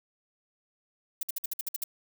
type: noise bursts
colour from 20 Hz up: violet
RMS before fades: -31 dBFS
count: 9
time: 1.21-1.839 s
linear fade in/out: 5 ms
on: 21 ms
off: 55 ms
effects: none